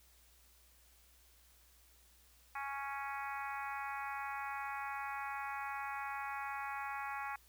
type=harmonic tone; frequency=277.4 Hz; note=C#4; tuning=1 cent sharp; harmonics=3 / 4 / 5 / 6 / 7 / 8 / 9; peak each=-43 / -45 / -47 / -49 / -50 / -51 / -52 dBFS; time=2.55-7.36 s; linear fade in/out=5 ms; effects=added 60 Hz sine -67 dBFS peak until 7.48 s + white hiss -67 dBFS RMS until 7.48 s